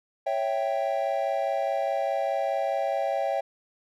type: chord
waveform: triangle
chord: C# diminished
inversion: none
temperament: equal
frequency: 554.4 / 659.3 / 784 Hz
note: C#5 / E5 / G5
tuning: 0 / 0 / 0 cents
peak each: -27 dBFS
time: 0.26-3.41 s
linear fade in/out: 10 ms
effects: none